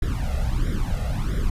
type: noise with flanger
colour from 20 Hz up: brown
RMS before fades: -23 dBFS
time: 0.02-1.5 s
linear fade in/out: 5 ms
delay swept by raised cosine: 0.55 to 1.55 ms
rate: 1.5 Hz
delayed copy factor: +0.95
effects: resampled to 32000 Hz